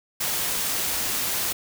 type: noise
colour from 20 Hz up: white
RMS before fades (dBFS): -26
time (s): 0.2-1.53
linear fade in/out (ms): 10
effects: none